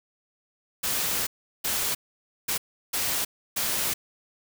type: noise bursts at uneven times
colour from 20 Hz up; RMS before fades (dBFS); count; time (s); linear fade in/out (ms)
white; -27; 5; 0.83-1.27 / 1.64-1.95 / 2.48-2.58 / 2.93-3.25 / 3.56-3.94; 10
effects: none